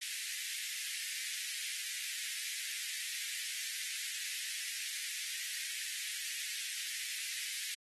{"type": "high-pass noise", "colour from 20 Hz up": "pink", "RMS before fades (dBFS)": -41, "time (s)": [0.01, 7.75], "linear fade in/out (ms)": 10, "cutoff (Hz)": 1800, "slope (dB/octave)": 48, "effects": ["AAC 32 kbps"]}